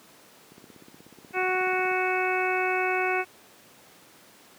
click train, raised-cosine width 3 ms, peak -33 dBFS, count 24, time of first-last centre 0.52-1.914 s, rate 16.5 Hz
harmonic tone, 370 Hz, F#4, in tune, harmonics 1 / 2 / 3 / 4 / 5 / 6 / 7, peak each -28 / -29 / -34 / -31 / -38 / -31 / -32 dBFS, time 1.33-3.25 s, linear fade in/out 50 ms
effects pink hiss -53 dBFS RMS until 4.58 s + high-pass 200 Hz 12 dB/octave

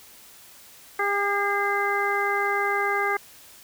harmonic tone with a mistuned harmonic, 402.9 Hz, G4, 48 cents sharp, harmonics 1 / 2 / 3 / 4 / 5, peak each -28 / -28 / -28 / -28 / -28 dBFS, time 0.99-3.17 s, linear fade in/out 5 ms, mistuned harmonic 5, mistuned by +40 cents, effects white hiss -49 dBFS RMS until 3.63 s

